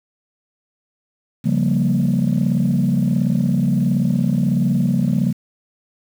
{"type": "chord", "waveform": "sine", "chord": "G half-diminished seventh", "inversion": "second", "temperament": "equal", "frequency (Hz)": [138.59, 174.61, 196, 233.1], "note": ["Db3", "F3", "G3", "Bb3"], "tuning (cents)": [0, 0, 0, 0], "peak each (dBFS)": -19, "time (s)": [1.44, 5.33], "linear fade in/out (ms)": 20, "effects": ["tanh soft clip ceiling -9 dBFS", "7-bit"]}